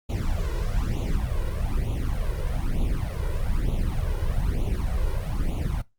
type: noise with flanger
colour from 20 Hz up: brown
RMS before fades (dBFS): -25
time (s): 0.09-5.82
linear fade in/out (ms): 10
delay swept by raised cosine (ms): 0.29 to 2.09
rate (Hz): 1.1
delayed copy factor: +0.95
effects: noise-tail reverb RT60 0.2 s tail -20 dB re dry + Opus 48 kbps

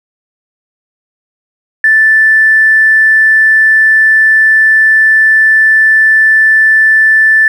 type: tone with tanh clipping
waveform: triangle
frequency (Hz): 1760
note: A6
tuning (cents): 0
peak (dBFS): -3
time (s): 1.84-7.48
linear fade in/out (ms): 2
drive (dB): 2
effects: none

